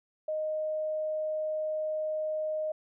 sine tone, 620 Hz, D#5, 6 cents flat, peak -29 dBFS, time 0.28-2.72 s, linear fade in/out 5 ms, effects none

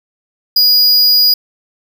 square tone, 4900 Hz, D#8, 27 cents flat, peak -7 dBFS, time 0.56-1.34 s, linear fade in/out 5 ms, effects none

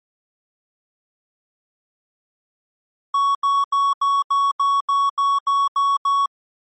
triangle tone bursts, 1116 Hz, C#6, 11 cents sharp, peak -13 dBFS, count 11, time 3.14-6.26 s, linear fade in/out 5 ms, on 210 ms, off 81 ms, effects MP3 32 kbps

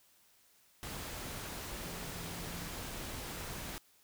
sine tone in noise, 171.7 Hz, F3, 29 cents flat, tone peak -48 dBFS, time 1.85-2.68 s, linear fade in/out 0 ms, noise pink, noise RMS -43 dBFS, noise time 0.83-3.78 s, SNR -8 dB, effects white hiss -67 dBFS RMS until 4.03 s

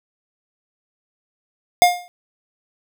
square tone with exponential decay, 710 Hz, F5, 28 cents sharp, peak -6 dBFS, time 1.82-2.08 s, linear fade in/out 0 ms, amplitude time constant 56 ms, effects none

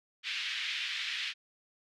white band-pass noise, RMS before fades -36 dBFS, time 0.23-1.34 s, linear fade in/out 50 ms, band 1900 to 3600 Hz, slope 24 dB/octave, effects none

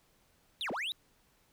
triangle linear two-way sweep, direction down then up, 3969 to 166.7 to 3969 Hz, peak -32 dBFS, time 0.61-0.92 s, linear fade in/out 0 ms, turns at 0.71 s, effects pink hiss -69 dBFS RMS until 1.52 s

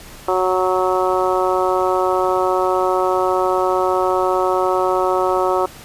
harmonic tone, 185 Hz, F#3, in tune, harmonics 2 / 3 / 4 / 5 / 6 / 7, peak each -19 / -21 / -22 / -23 / -24 / -24 dBFS, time 0.28-5.66 s, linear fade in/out 5 ms, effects pink hiss -39 dBFS RMS until 5.84 s + resampled to 32000 Hz

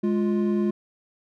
triangle tone pair together, 208.5 / 350.7 Hz, G#3 / F4, +7 / +7 cents, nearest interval major sixth, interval 900 cents, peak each -20 / -23 dBFS, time 0.03-0.71 s, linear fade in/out 10 ms, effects none

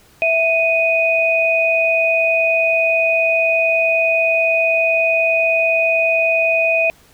sine tone pair together, 658.6 / 2489 Hz, E5 / D#7, -2 / 0 cents, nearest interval octave + major seventh, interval 2302 cents, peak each -16 / -15 dBFS, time 0.22-6.9 s, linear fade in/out 0 ms, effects pink hiss -50 dBFS RMS until 7.13 s

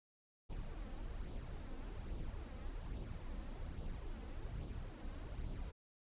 brown noise with flanger, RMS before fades -45 dBFS, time 0.49-5.72 s, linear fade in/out 20 ms, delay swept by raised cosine 0.24 to 3.94 ms, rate 1.2 Hz, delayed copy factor +0.5, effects resampled to 8000 Hz

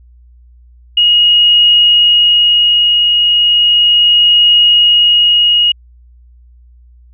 sine tone with tremolo, 2881 Hz, F#7, 47 cents flat, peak -4 dBFS, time 0.97-5.72 s, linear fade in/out 5 ms, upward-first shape triangle, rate 0.35 Hz, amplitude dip 30%, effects added 60 Hz sine -39 dBFS peak until 7.13 s

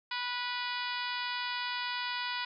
harmonic tone, 490.6 Hz, B4, 12 cents flat, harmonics 2 / 3 / 4 / 5 / 6 / 7 / 8 / 9 / 10, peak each -38 / -40 / -41 / -42 / -43 / -43 / -44 / -45 / -45 dBFS, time 0.11-2.45 s, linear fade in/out 5 ms, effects none

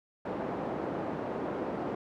pink band-pass noise, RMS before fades -35 dBFS, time 0.25-1.95 s, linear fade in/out 5 ms, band 240 to 780 Hz, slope 12 dB/octave, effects none

